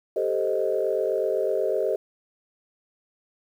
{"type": "chord", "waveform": "sine", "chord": "A half-diminished seventh", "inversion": "third", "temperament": "equal", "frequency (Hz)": [392, 440, 523.3, 622.3], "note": ["G4", "A4", "C5", "Eb5"], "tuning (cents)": [0, 0, 0, 0], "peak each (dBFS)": -27, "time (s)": [0.16, 1.96], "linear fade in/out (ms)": 5, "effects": ["tanh soft clip ceiling -11 dBFS", "9-bit"]}